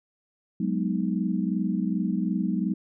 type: chord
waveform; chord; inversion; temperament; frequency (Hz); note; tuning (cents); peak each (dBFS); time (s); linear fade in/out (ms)
sine; G# minor seventh; third; equal; 185 / 207.7 / 246.9 / 311.1; F#3 / G#3 / B3 / D#4; 0 / 0 / 0 / 0; -27 / -28 / -31 / -32; 0.6-2.74; 5
effects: none